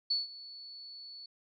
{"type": "tone with ADSR envelope", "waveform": "sine", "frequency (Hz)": 4435, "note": "C#8", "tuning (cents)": 0, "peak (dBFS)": -26, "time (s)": [0.1, 1.26], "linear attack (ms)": 9, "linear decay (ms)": 160, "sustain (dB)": -19, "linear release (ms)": 4, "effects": []}